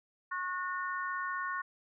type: harmonic tone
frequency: 364.5 Hz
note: F#4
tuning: 26 cents flat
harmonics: 3 / 4 / 5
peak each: -36 / -38 / -40 dBFS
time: 0.31-1.62 s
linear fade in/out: 10 ms
effects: none